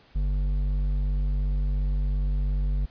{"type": "tone with hard clipping", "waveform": "sine", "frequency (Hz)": 48.61, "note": "G1", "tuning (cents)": -14, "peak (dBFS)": -24, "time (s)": [0.15, 2.86], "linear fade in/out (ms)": 10, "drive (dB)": 7, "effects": ["pink hiss -57 dBFS RMS until 2.9 s", "resampled to 11025 Hz"]}